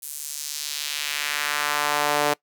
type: tone with high-pass filter sweep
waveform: sawtooth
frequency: 147.1 Hz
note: D3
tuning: 3 cents sharp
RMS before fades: -26 dBFS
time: 0.02-2.34 s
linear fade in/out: 10 ms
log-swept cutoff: 10000 to 520 Hz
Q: 1.2
effects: noise-tail reverb RT60 0.1 s tail -22 dB re dry